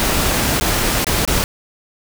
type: noise with dropouts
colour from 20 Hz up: pink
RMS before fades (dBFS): -17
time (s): 0-1.44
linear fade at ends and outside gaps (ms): 0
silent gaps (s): 0.599-0.61 / 1.045-1.068 / 1.251-1.276
effects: none